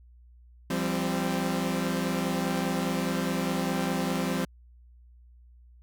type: chord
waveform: sawtooth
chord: F suspended second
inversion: none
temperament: equal with one note detuned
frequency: 171.12 / 196 / 261.6 Hz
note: F3 / G3 / C4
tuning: -35 / 0 / 0 cents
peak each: -27 dBFS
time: 0.7-4.45 s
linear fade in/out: 5 ms
effects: added 60 Hz sine -51 dBFS peak until 5.82 s